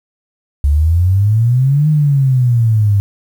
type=exponential two-way sweep; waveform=sine; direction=up then down; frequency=69.3 to 155.1 to 99 Hz; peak=-8 dBFS; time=0.64-3 s; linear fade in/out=0 ms; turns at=1.89 s; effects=7-bit